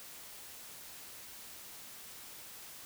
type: silence
effects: white hiss -50 dBFS RMS until 2.85 s